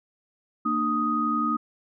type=tone cluster; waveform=sine; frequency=229 / 300.4 / 1248 Hz; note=A#3 / D4 / D#6; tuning=-31 / +39 / +5 cents; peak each=-28 / -29 / -24 dBFS; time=0.65-1.57 s; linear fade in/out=10 ms; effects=none